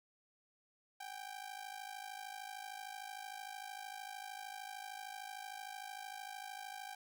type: ring-modulated tone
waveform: sawtooth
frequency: 785 Hz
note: G5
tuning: 2 cents sharp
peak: -39 dBFS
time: 1-6.95 s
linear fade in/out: 5 ms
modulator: 26.6 Hz
effects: none